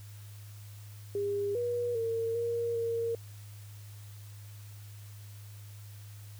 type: tone with pitch steps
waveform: sine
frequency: 404.4 / 481.6 / 456.3 / 468.6 / 462.2 Hz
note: G#4 / B4 / A#4 / A#4 / A#4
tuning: -46 / -44 / -37 / +9 / -15 cents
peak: -29 dBFS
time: 1.15-3.15 s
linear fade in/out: 2 ms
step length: 400 ms
effects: added 103 Hz sine -45 dBFS peak until 6.39 s + white hiss -57 dBFS RMS until 6.39 s